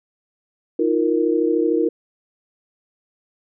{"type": "chord", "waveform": "sine", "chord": "Eb suspended second", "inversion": "none", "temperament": "equal with one note detuned", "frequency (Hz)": [315.8, 349.2, 466.2], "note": ["Eb4", "F4", "Bb4"], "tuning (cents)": [26, 0, 0], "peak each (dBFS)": -20, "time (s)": [0.79, 1.89], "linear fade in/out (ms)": 5, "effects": []}